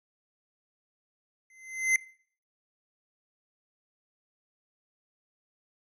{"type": "tone with exponential growth", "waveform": "square", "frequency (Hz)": 2065, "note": "C7", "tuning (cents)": -23, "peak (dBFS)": -19, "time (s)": [1.5, 1.96], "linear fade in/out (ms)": 2, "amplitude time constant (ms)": 100, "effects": ["noise-tail reverb RT60 0.5 s tail -20 dB re dry", "low-pass 10000 Hz 12 dB/octave"]}